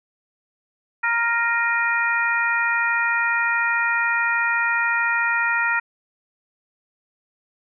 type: harmonic tone with a mistuned harmonic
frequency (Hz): 466.2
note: A#4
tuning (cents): 0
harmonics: 2 / 3 / 4 / 5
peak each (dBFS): -26 / -22 / -22 / -27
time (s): 1.03-5.8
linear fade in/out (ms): 10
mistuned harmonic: 5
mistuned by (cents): +64
effects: none